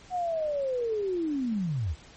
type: linear sweep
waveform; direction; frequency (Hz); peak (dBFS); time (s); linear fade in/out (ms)
sine; down; 740 to 61.74; -26; 0.1-1.96; 50
effects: pink hiss -52 dBFS RMS until 2.16 s + MP3 32 kbps